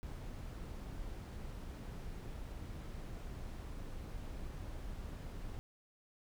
brown noise, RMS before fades -45 dBFS, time 0.03-5.59 s, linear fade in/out 0 ms, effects none

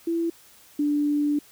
sine tone pair in turn, 334.4 / 293.1 Hz, E4 / D4, +25 / -3 cents, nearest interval major second, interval 228 cents, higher first, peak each -22 / -20 dBFS, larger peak second, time 0.07-0.3 / 0.79-1.39 s, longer second, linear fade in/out 5 ms, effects white hiss -53 dBFS RMS until 1.51 s

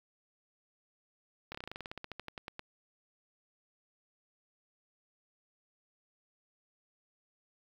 slowing click train, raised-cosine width 0.3 ms, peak -25 dBFS, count 19, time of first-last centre 1.52-2.594 s, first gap 26 ms, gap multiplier 1.09, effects 9-bit

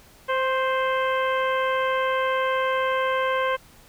harmonic tone with a mistuned harmonic, 522 Hz, C5, 4 cents flat, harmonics 1 / 2 / 3 / 4 / 5 / 6, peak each -24 / -25 / -29 / -33 / -37 / -37 dBFS, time 0.28-3.57 s, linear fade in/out 20 ms, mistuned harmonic 2, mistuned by +17 cents, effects pink hiss -52 dBFS RMS until 3.88 s

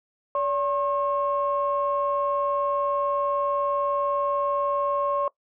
sine tone pair together, 572 / 1077.3 Hz, D5 / C#6, -46 / -50 cents, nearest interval major seventh, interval 1096 cents, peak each -24 dBFS, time 0.35-5.28 s, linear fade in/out 2 ms, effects noise-tail reverb RT60 0.1 s tail -21 dB re dry + tanh soft clip ceiling -14 dBFS

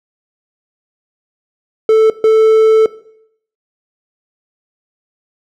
triangle tone bursts at uneven times, 440 Hz, A4, in tune, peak -3 dBFS, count 2, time 1.89-2.1 / 2.24-2.86 s, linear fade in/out 2 ms, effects noise-tail reverb RT60 0.7 s tail -18 dB re dry

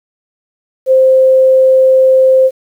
sine tone, 523.3 Hz, C5, in tune, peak -4 dBFS, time 0.86-2.51 s, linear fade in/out 50 ms, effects 7-bit

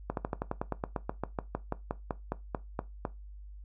slowing click train, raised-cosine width 1 ms, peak -17 dBFS, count 21, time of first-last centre 0.1-3.052 s, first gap 72 ms, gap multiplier 1.07, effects noise-tail reverb RT60 0.2 s tail -17 dB re dry + added 50 Hz sine -44 dBFS peak until 3.64 s

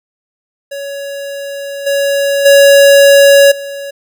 square tone with level steps, 560 Hz, C#5, 18 cents sharp, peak -21 / -11 / -3 / -22 dBFS, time 0.71-3.91 s, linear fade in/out 10 ms, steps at 1.86 / 2.45 / 3.51 s, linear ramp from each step 10 ms, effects none

